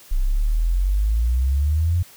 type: exponential sweep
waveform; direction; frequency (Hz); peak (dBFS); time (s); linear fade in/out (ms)
sine; up; 30.87 to 90.1; -16; 0.11-2.03; 10
effects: white hiss -47 dBFS RMS until 2.16 s